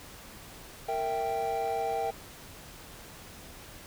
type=chord; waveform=triangle; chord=E diminished; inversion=second; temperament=equal with one note detuned; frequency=461.3 / 659.3 / 784 Hz; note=Bb4 / E5 / G5; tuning=-18 / 0 / 0 cents; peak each=-32 / -33 / -29 dBFS; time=0.88-2.11 s; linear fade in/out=10 ms; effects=pink hiss -48 dBFS RMS until 3.86 s